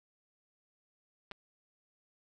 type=clicks; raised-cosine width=0.3 ms; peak=-27 dBFS; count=2; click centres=1.313 / 1.318 s; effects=none